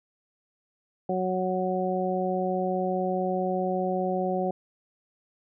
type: harmonic tone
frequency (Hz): 184.8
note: F#3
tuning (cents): -2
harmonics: 1 / 2 / 3 / 4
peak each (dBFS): -30 / -30 / -30 / -30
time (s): 1.09-4.51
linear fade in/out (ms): 5
effects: none